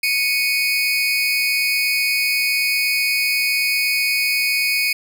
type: tone pair together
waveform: 30% pulse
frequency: 2217 / 2489 Hz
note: C#7 / D#7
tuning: 0 / 0 cents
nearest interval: major second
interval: 200 cents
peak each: -17 dBFS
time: 0.03-4.93 s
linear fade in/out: 5 ms
effects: none

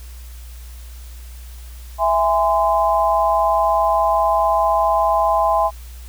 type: chord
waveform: sine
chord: E augmented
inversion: none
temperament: just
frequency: 659.3 / 824.1 / 1030.1 Hz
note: E5 / G#5 / B#5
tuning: 0 / -14 / -27 cents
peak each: -18 dBFS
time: 1.98-5.71 s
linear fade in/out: 50 ms
effects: added 60 Hz sine -33 dBFS peak until 6.08 s + white hiss -46 dBFS RMS until 6.08 s

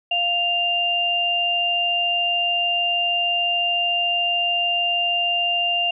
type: tone pair together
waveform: sine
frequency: 698.5 / 2794 Hz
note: F5 / F7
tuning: 0 / 0 cents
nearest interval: 2 octaves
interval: 2400 cents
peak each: -25 / -19 dBFS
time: 0.11-5.91 s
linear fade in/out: 5 ms
effects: none

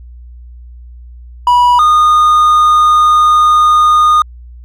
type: tone pair in turn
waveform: triangle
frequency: 976 / 1226.8 Hz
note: B5 / D#6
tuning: -21 / -25 cents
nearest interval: major third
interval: 396 cents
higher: second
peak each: -3 dBFS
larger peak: neither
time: 1.47-1.79 / 1.79-4.22 s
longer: second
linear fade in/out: 2 ms
effects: added 60 Hz sine -30 dBFS peak until 4.64 s

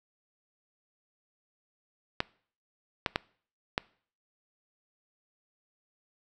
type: clicks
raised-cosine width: 0.3 ms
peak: -10 dBFS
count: 4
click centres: 2.204 / 3.062 / 3.159 / 3.779 s
effects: noise-tail reverb RT60 0.5 s tail -23 dB re dry

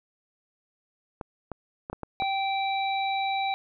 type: clicks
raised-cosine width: 1 ms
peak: -20 dBFS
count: 6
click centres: 1.212 / 1.517 / 1.899 / 1.93 / 2.033 / 2.222 s
type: harmonic tone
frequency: 780 Hz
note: G5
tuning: 9 cents flat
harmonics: 1 / 3 / 5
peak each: -26 / -33 / -35 dBFS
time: 2.2-3.54 s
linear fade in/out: 0 ms
effects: none

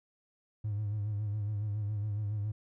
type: tone with vibrato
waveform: triangle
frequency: 104.4 Hz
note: G#2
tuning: 10 cents sharp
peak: -28 dBFS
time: 0.64-2.52 s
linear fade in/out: 10 ms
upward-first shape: sine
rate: 7.2 Hz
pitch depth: 57 cents each way
effects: tanh soft clip ceiling -27 dBFS

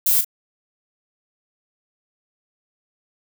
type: noise with echo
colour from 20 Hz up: violet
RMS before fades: -17 dBFS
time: 0.06-0.21 s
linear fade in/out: 5 ms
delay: 37 ms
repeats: 1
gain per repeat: -10 dB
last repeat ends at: 0.247 s
effects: none

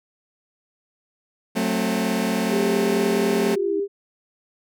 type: chord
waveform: sawtooth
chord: F# diminished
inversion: none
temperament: just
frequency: 185 / 222 / 266.4 Hz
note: F#3 / A3 / C4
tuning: 0 / +16 / +31 cents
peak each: -22 / -19 / -23 dBFS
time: 1.55-3.56 s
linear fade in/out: 20 ms
type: tone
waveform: sine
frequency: 400 Hz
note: G4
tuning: 35 cents sharp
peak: -21 dBFS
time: 2.49-3.88 s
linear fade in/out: 50 ms
type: linear sweep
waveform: sine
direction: down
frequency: 375.2 to 314.5 Hz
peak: -25 dBFS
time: 3.54-3.8 s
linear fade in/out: 5 ms
effects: none

